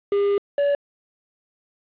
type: tone pair in turn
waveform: triangle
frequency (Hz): 403.3 / 570.4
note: G4 / C#5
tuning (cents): +49 / +49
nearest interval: tritone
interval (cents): 600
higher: second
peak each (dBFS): -15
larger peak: neither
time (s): 0.12-0.38 / 0.58-0.75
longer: first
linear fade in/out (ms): 2
effects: resampled to 8000 Hz + 7-bit